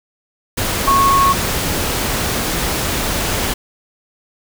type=tone in noise; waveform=sine; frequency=1100 Hz; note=C#6; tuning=14 cents flat; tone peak=-10 dBFS; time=0.87-1.33 s; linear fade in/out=10 ms; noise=pink; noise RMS=-19 dBFS; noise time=0.57-3.54 s; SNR=+6 dB; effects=none